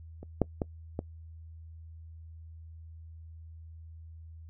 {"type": "clicks", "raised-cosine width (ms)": 2, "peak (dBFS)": [-30, -10, -16, -19], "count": 4, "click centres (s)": [0.23, 0.417, 0.618, 0.991], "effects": ["noise-tail reverb RT60 0.1 s tail -23 dB re dry", "added 81 Hz sine -45 dBFS peak until 4.49 s"]}